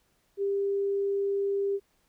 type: tone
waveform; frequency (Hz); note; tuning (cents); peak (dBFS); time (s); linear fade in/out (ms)
sine; 397.7; G4; +25; -25; 0.37-1.8; 50
effects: pink hiss -70 dBFS RMS until 2.08 s